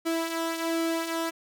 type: tone with flanger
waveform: sawtooth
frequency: 329.6 Hz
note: E4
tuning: in tune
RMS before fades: -29 dBFS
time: 0.05-1.31 s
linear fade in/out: 20 ms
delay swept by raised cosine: 1.9 to 3.5 ms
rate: 1.3 Hz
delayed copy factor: -0.5
effects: none